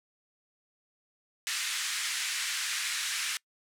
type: band-pass noise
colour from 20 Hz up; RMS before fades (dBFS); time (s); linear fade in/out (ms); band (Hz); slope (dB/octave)
pink; -33; 1.47-3.37; 0; 1600 to 10000; 24
effects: noise-tail reverb RT60 0.1 s tail -24 dB re dry